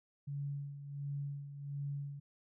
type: tone with tremolo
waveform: sine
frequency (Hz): 141.9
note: C#3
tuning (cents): +41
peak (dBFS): -36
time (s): 0.27-2.2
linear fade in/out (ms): 10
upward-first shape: sine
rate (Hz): 1.4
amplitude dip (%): 65
effects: none